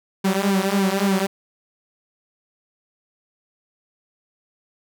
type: tone with flanger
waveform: sawtooth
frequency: 195.2 Hz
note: G3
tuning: 7 cents flat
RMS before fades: -20 dBFS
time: 0.24-1.27 s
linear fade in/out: 10 ms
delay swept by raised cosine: 1.5 to 6.1 ms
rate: 3.5 Hz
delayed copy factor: -0.9
effects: none